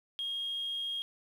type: tone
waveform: sine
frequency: 3253 Hz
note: G#7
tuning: 37 cents flat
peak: -32 dBFS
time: 0.19-1.02 s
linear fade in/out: 0 ms
effects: tanh soft clip ceiling -29 dBFS + 10-bit